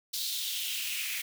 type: noise with high-pass filter sweep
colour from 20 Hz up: white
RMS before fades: -34 dBFS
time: 0.13-1.22 s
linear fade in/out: 10 ms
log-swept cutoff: 4100 to 2200 Hz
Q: 3.8
effects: none